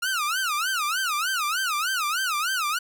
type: tone with vibrato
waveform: sawtooth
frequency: 1356 Hz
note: E6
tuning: 49 cents sharp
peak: -20 dBFS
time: 0.02-2.79 s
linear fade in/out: 10 ms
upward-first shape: sine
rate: 3.3 Hz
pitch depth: 250 cents each way
effects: none